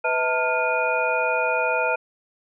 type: tone cluster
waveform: sine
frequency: 500 / 641 / 895 / 1408 / 2457 Hz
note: B4 / E5 / A5 / F6 / D#7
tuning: +21 / -49 / +29 / +14 / -22 cents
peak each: -26 dBFS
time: 0.04-1.96 s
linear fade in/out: 10 ms
effects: none